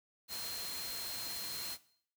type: tone in noise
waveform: sine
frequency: 4188 Hz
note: C8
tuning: 1 cent sharp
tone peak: -42 dBFS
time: 0.28-1.78 s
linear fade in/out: 50 ms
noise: white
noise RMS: -43 dBFS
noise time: 0.28-1.78 s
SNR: -2 dB
effects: noise-tail reverb RT60 0.6 s tail -18 dB re dry